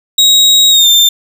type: tone with pitch glide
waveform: 35% pulse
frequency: 3800 to 3587 Hz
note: A#7 to A7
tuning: +33 to +33 cents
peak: -3 dBFS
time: 0.18-1.09 s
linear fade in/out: 5 ms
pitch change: -100 cents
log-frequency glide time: 0.7-0.88 s
effects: none